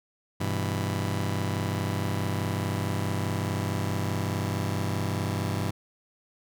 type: chord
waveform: sawtooth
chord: E minor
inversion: first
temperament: just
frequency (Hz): 98.89 / 123.61 / 164.81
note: G2 / B2 / E3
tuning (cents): +16 / +2 / 0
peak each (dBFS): -25 / -29 / -29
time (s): 0.4-5.71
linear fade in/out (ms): 10
effects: none